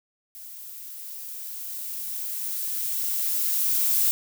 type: noise with level ramp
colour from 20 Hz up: violet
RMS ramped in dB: -42 to -21 dBFS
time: 0.35-4.11 s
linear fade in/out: 0 ms
effects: none